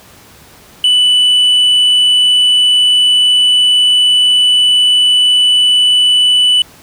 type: tone with tanh clipping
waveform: sine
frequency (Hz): 2979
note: F#7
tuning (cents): +11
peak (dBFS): -7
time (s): 0.84-6.62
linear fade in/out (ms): 2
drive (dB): 3
effects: pink hiss -40 dBFS RMS until 6.82 s + high-pass 60 Hz 12 dB/octave